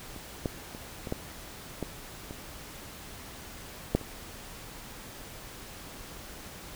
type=clicks; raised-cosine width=2 ms; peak=-30 / -15 / -28 / -24 / -16 / -18 / -25 / -9 / -28 dBFS; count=9; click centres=0.163 / 0.458 / 0.749 / 1.072 / 1.124 / 1.827 / 2.309 / 3.95 / 4.013 s; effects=pink hiss -45 dBFS RMS until 6.75 s